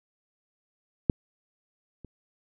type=clicks; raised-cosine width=3 ms; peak=-7 / -30 dBFS; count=2; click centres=1.098 / 2.047 s; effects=none